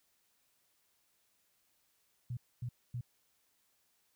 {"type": "tone bursts", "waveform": "sine", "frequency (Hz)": 121.8, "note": "B2", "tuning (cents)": -24, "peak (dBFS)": -36, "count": 3, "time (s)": [2.3, 3.01], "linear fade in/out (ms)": 5, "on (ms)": 70, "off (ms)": 250, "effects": ["white hiss -75 dBFS RMS until 4.15 s"]}